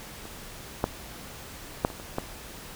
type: clicks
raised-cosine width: 1 ms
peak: -26 / -9 / -7 / -25 / -27 / -13 dBFS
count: 6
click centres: 0.254 / 0.841 / 1.849 / 1.902 / 1.999 / 2.184 s
effects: pink hiss -43 dBFS RMS until 2.75 s